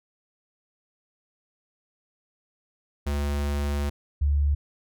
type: tone pair in turn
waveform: square / sine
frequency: 72 / 72 Hz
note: D2 / D2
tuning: -34 / -34 cents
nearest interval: unison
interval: 0 cents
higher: neither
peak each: -25 / -19 dBFS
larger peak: second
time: 3.06-3.9 / 4.21-4.55 s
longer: first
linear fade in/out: 10 ms
effects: none